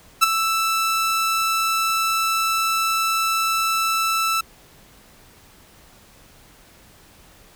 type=tone with ADSR envelope; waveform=sawtooth; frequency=1322 Hz; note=E6; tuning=5 cents sharp; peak=-5 dBFS; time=0.21-4.41 s; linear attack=23 ms; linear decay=15 ms; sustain=-10 dB; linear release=6 ms; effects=pink hiss -50 dBFS RMS until 7.55 s